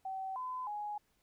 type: tone with pitch steps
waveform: sine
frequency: 765 / 1015 / 833 Hz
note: G5 / B5 / G#5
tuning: -42 / +47 / +5 cents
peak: -37 dBFS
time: 0.05-0.98 s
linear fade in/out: 5 ms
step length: 310 ms
effects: pink hiss -75 dBFS RMS until 1.22 s